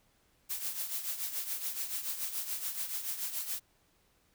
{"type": "noise with tremolo", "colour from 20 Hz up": "blue", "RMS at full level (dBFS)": -34, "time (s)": [0.49, 3.6], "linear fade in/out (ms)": 20, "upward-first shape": "triangle", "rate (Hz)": 7, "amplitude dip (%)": 70, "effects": ["pink hiss -70 dBFS RMS until 4.34 s"]}